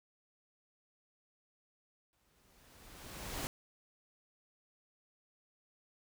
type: noise with exponential growth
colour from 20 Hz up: pink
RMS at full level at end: -38 dBFS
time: 2.13-3.47 s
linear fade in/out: 0 ms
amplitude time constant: 290 ms
effects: none